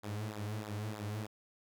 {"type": "tone with flanger", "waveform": "sawtooth", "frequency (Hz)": 105.7, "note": "G#2", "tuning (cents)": 31, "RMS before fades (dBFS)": -40, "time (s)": [0.03, 1.27], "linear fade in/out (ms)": 10, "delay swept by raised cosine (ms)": [0.35, 6.25], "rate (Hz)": 3.2, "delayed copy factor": -0.75, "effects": []}